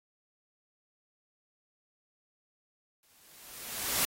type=noise with exponential growth; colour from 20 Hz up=white; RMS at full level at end=-27 dBFS; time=3.03-4.05 s; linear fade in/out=1 ms; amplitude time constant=220 ms; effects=AAC 48 kbps